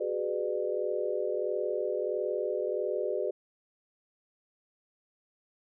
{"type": "chord", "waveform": "sine", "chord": "G# half-diminished seventh", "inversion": "third", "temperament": "just", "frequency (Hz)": [373.8, 415.3, 498.4, 598], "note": ["F#4", "G#4", "B4", "D5"], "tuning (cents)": [18, 0, 16, 31], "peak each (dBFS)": -34, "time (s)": [0, 3.31], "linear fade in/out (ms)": 10, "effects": []}